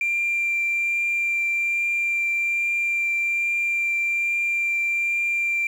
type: tone with vibrato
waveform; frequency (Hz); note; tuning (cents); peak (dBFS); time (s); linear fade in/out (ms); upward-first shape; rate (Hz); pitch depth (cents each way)
sine; 2372; D7; +17; -19; 0.01-5.67; 2; triangle; 1.2; 9
effects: tanh soft clip ceiling -17 dBFS + 8-bit